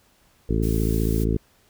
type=harmonic tone; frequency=55 Hz; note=A1; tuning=in tune; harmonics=1 / 2 / 3 / 4 / 5 / 6 / 7 / 8; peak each=-23 / -26 / -28 / -29 / -30 / -31 / -31 / -32 dBFS; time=0.49-1.37 s; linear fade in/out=5 ms
type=noise; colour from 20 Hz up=blue; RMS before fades=-38 dBFS; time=0.62-1.25 s; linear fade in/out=20 ms
effects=pink hiss -60 dBFS RMS until 1.69 s